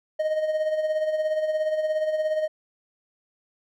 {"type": "tone with tremolo", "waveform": "triangle", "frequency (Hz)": 621, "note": "D#5", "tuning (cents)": -3, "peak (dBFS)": -18, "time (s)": [0.19, 2.48], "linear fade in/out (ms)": 10, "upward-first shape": "sine", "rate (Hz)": 17, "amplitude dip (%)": 55, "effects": []}